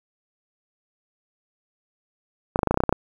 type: clicks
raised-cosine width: 1 ms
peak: -5 dBFS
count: 11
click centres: 2.559 / 2.591 / 2.632 / 2.673 / 2.71 / 2.743 / 2.774 / 2.804 / 2.837 / 2.893 / 2.926 s
effects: 7-bit